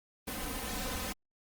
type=noise with comb filter; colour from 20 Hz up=pink; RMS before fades=-37 dBFS; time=0.27-1.13 s; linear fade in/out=10 ms; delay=3.9 ms; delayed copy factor=+0.8; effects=Opus 32 kbps